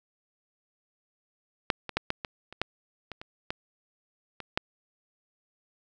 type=clicks; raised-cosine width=0.3 ms; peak=-6 / -19 / -9 / -11 / -17 / -27 / -10 / -22 / -25 / -15 / -22 / -9 dBFS; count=12; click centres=1.702 / 1.893 / 1.97 / 2.104 / 2.248 / 2.526 / 2.616 / 3.117 / 3.215 / 3.505 / 4.403 / 4.575 s; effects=none